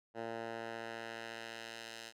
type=tone with band-pass filter sweep; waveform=10% pulse; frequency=114.5 Hz; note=A#2; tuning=31 cents flat; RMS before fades=-45 dBFS; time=0.14-2.13 s; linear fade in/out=50 ms; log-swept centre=740 to 4400 Hz; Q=0.74; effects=none